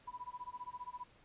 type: tone with tremolo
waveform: sine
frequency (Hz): 987.8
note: B5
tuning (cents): 0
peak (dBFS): -40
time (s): 0.07-1.04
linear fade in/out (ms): 10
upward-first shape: sine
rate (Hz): 15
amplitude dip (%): 100
effects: pink hiss -65 dBFS RMS until 1.24 s + resampled to 8000 Hz

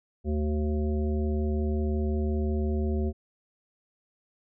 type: harmonic tone with a mistuned harmonic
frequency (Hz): 75.6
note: D#2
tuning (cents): -49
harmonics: 1 / 3 / 5 / 7 / 9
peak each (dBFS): -26 / -31 / -33 / -42 / -43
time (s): 0.24-3.13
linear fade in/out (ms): 50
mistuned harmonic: 3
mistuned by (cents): -42
effects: none

